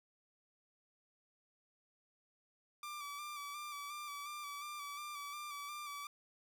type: tone with vibrato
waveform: sawtooth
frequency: 1169 Hz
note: D6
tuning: 8 cents flat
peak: -40 dBFS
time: 2.83-6.07 s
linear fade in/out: 2 ms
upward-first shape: square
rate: 2.8 Hz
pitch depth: 30 cents each way
effects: none